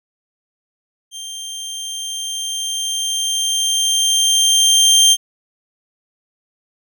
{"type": "tone with level ramp", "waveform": "25% pulse", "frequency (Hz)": 3168, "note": "G7", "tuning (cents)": 18, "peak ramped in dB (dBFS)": [-25, -4], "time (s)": [1.11, 5.17], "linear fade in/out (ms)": 50, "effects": []}